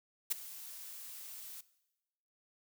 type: noise with ADSR envelope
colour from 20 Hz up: blue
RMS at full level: -30 dBFS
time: 0.3-1.61 s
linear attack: 18 ms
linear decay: 12 ms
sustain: -18 dB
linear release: 6 ms
effects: noise-tail reverb RT60 1.0 s tail -19 dB re dry